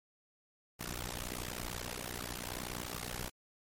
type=noise with amplitude modulation; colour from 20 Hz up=pink; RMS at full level=-37 dBFS; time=0.79-3.3 s; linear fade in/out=20 ms; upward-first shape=sine; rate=60.8 Hz; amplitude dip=100%; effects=MP3 64 kbps